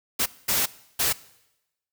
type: noise bursts at uneven times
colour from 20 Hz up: white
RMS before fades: -23 dBFS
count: 3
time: 0.19-0.26 / 0.48-0.66 / 0.99-1.13 s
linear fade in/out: 10 ms
effects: noise-tail reverb RT60 0.9 s tail -20 dB re dry